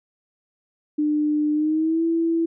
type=tone with pitch glide; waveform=sine; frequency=300 to 331 Hz; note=D4 to E4; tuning=+37 to +7 cents; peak=-18 dBFS; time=0.98-2.46 s; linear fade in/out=10 ms; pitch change=+170 cents; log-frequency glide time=1.53-2.04 s; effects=none